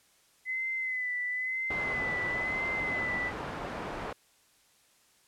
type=tone with vibrato; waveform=sine; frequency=2024 Hz; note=B6; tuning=42 cents sharp; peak=-30 dBFS; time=0.45-3.32 s; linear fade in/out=50 ms; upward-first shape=sine; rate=1 Hz; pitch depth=42 cents each way
type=low-pass noise; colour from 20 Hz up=white; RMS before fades=-38 dBFS; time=1.7-4.13 s; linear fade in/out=5 ms; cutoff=1100 Hz; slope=12 dB/octave
effects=white hiss -65 dBFS RMS until 5.27 s + low-pass 11000 Hz 12 dB/octave

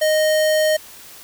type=tone; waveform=square; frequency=620 Hz; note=D#5; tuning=6 cents flat; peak=-15 dBFS; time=0.01-0.77 s; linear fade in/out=10 ms; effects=white hiss -41 dBFS RMS until 1.23 s

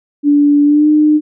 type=tone with pitch glide; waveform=sine; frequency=290 to 303 Hz; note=D4 to D#4; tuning=-22 to -46 cents; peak=-6 dBFS; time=0.23-1.21 s; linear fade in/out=50 ms; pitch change=+76 cents; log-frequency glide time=0.64-0.88 s; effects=none

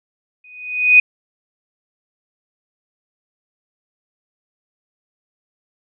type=tone with exponential growth; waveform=sine; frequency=2489 Hz; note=D#7; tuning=in tune; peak=-3 dBFS; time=0.44-1 s; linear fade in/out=5 ms; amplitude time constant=120 ms; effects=none

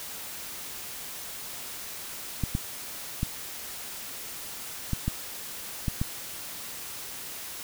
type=clicks; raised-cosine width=5 ms; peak=-14 dBFS; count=7; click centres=2.437 / 2.551 / 3.231 / 4.933 / 5.08 / 5.882 / 6.015 s; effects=white hiss -39 dBFS RMS until 7.63 s

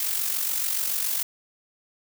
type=noise with amplitude modulation; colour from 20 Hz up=blue; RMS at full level=-24 dBFS; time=0-1.23 s; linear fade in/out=2 ms; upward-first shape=sine; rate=47 Hz; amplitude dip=55%; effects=none

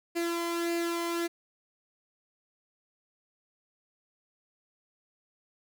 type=tone with flanger; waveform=sawtooth; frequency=339.8 Hz; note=F4; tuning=47 cents flat; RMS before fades=-31 dBFS; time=0.15-1.28 s; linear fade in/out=20 ms; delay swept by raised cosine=0.42 to 0.97 ms; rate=1.7 Hz; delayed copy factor=+0.55; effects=none

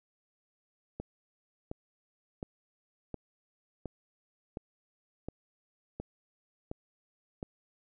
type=click train; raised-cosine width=2 ms; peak=-24 dBFS; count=10; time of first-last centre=1-7.429 s; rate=1.4 Hz; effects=none

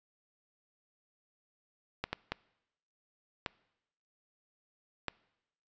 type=clicks; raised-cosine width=0.3 ms; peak=-17 dBFS; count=5; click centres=2.04 / 2.13 / 2.32 / 3.462 / 5.083 s; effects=noise-tail reverb RT60 0.9 s tail -23 dB re dry + resampled to 16000 Hz

